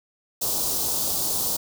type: band-stop noise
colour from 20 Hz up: white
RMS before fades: -25 dBFS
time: 0.41-1.57 s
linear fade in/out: 10 ms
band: 1000 to 4000 Hz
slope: 24 dB/octave
effects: none